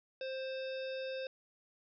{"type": "harmonic tone", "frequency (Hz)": 526, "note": "C5", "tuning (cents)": 9, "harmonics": [1, 3, 5, 7, 9, 10], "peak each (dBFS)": [-38, -50, -49, -51, -58, -56], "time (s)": [0.21, 1.27], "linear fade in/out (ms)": 2, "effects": []}